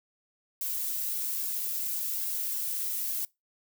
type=noise with flanger; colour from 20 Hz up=violet; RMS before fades=-32 dBFS; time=0.61-3.25 s; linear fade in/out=2 ms; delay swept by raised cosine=1.8 to 3.4 ms; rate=1.2 Hz; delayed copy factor=+0.55; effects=noise-tail reverb RT60 0.2 s tail -23 dB re dry